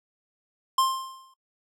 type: tone with exponential decay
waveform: square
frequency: 1055 Hz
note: C6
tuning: 14 cents sharp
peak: -18 dBFS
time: 0.78-1.34 s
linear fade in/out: 5 ms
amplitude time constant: 120 ms
effects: noise-tail reverb RT60 0.1 s tail -19 dB re dry + low-pass 12000 Hz 12 dB/octave